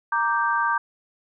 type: chord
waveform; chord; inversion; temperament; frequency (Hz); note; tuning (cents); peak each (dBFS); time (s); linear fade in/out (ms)
sine; G minor; first; equal; 932.3 / 1174.7 / 1568; Bb5 / D6 / G6; 0 / 0 / 0; -24; 0.12-0.78; 5
effects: none